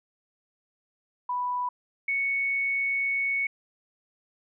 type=tone pair in turn; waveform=sine; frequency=987.8 / 2218 Hz; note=B5 / C#7; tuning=0 / 0 cents; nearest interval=octave + major second; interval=1400 cents; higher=second; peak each=-26 / -24 dBFS; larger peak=second; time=1.29-1.69 / 2.08-3.47 s; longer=second; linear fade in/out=5 ms; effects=none